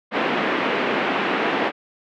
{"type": "band-pass noise", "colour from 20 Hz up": "pink", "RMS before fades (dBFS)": -22, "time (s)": [0.11, 1.72], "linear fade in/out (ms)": 50, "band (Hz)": [230, 2800], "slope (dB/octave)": 24, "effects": []}